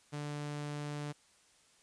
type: tone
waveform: sawtooth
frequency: 147 Hz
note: D3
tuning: 2 cents sharp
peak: -34 dBFS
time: 0.12-1.13 s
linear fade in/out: 20 ms
effects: white hiss -66 dBFS RMS until 1.82 s + resampled to 22050 Hz